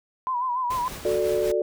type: tone with vibrato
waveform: sine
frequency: 999 Hz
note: B5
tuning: 20 cents sharp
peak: -23 dBFS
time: 0.27-0.88 s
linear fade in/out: 0 ms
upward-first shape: sine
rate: 6.9 Hz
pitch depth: 73 cents each way
type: noise with tremolo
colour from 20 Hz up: pink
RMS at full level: -36 dBFS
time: 0.7-1.52 s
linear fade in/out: 5 ms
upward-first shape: sine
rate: 5.4 Hz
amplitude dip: 40%
type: chord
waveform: sine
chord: D major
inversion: first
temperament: just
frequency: 367.1 / 440.5 / 587.3 Hz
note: F#4 / A4 / D5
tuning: -14 / +2 / 0 cents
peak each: -25 dBFS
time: 1.05-1.62 s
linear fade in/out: 2 ms
effects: none